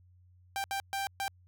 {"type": "tone bursts at uneven times", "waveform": "sawtooth", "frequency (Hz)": 787, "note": "G5", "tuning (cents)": 7, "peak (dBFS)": -28, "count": 4, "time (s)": [[0.56, 0.64], [0.71, 0.8], [0.93, 1.07], [1.2, 1.28]], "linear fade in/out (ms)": 0, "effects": ["added 90 Hz sine -58 dBFS peak until 1.47 s"]}